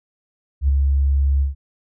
sine tone with ADSR envelope, 69.3 Hz, C#2, in tune, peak -10 dBFS, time 0.61-1.55 s, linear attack 77 ms, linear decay 7 ms, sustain -3 dB, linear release 140 ms, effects tanh soft clip ceiling -8 dBFS

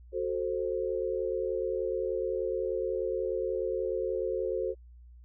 sine chord, F# diminished, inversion none, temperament equal with one note detuned, 370 / 440 / 526.6 Hz, F#4 / A4 / C5, 0 / 0 / +11 cents, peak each -33 dBFS, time 0.12-4.75 s, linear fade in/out 50 ms, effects added 60 Hz sine -49 dBFS peak until 5.24 s

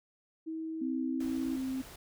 sine tone, 321 Hz, E4, 46 cents flat, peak -35 dBFS, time 0.46-1.57 s, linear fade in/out 20 ms
sine tone with pitch glide, 258.8 to 262.3 Hz, C4 to C4, -19 to +4 cents, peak -32 dBFS, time 0.81-1.82 s, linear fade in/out 10 ms, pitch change +23 cents, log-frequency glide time 1.03-1.19 s
pink noise, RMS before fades -50 dBFS, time 1.2-1.96 s, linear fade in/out 5 ms
effects none

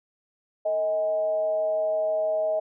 sine tone with frequency modulation, 632 Hz, D#5, 27 cents sharp, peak -22 dBFS, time 0.65-2.6 s, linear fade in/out 10 ms, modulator 185 Hz, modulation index 0.33, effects none

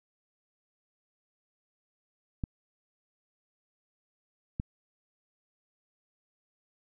clicks, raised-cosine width 5 ms, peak -19 dBFS, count 2, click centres 2.438 / 4.599 s, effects none

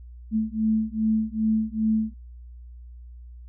sine beating tone pair, 217.8 / 220.3 Hz, A3 / A3, -17 / +2 cents, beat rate 2.5 Hz, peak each -24 dBFS, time 0.31-2.14 s, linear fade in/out 50 ms, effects added 60 Hz sine -40 dBFS peak until 3.48 s

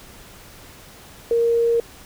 sine tone, 466.2 Hz, A#4, in tune, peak -15 dBFS, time 1.31-1.8 s, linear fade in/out 2 ms, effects pink hiss -44 dBFS RMS until 2.05 s

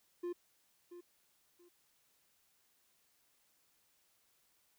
triangle tone with echo, 350.7 Hz, F4, 7 cents sharp, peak -35 dBFS, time 0.23-0.33 s, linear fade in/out 10 ms, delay 680 ms, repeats 2, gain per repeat -12 dB, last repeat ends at 1.69 s, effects white hiss -74 dBFS RMS until 4.78 s

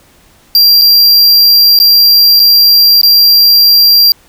square tone with dropouts, 4746 Hz, D8, 17 cents sharp, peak -3 dBFS, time 0.55-4.12 s, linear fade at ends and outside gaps 1 ms, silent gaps 0.814-0.818 / 1.79-1.8 / 2.395-2.399 / 3.014-3.032 s, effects pink hiss -45 dBFS RMS until 4.28 s

